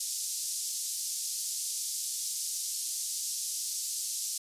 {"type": "band-pass noise", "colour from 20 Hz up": "pink", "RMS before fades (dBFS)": -35, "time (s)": [0, 4.38], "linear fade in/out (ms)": 5, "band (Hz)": [5200, 11000], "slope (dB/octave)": 24, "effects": ["resampled to 32000 Hz"]}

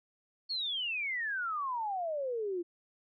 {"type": "exponential sweep", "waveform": "sine", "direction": "down", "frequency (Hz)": [4435, 336.5], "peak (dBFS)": -32, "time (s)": [0.49, 2.63], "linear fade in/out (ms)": 20, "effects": []}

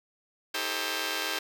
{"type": "chord", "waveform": "5% pulse", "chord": "A half-diminished seventh", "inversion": "second", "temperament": "just", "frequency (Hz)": [316.8, 396, 440, 528], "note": ["Eb4", "G4", "A4", "C5"], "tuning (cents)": [31, 18, 0, 16], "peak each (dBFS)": -25, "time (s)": [0.54, 1.39], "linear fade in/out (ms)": 5, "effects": []}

